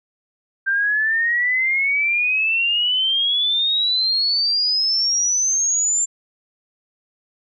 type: exponential sweep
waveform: sine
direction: up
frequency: 1568 to 7330 Hz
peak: -16 dBFS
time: 0.66-6.06 s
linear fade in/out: 20 ms
effects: none